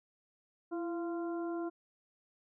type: harmonic tone with a mistuned harmonic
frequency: 345.6 Hz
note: F4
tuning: 18 cents flat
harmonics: 1 / 2 / 3 / 4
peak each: -35 / -44 / -49 / -50 dBFS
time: 0.71-1.7 s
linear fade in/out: 20 ms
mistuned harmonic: 1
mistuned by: -45 cents
effects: none